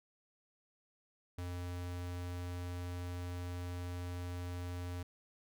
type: tone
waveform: square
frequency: 88.7 Hz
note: F2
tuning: 27 cents sharp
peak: -40 dBFS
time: 1.38-5.03 s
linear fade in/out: 5 ms
effects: none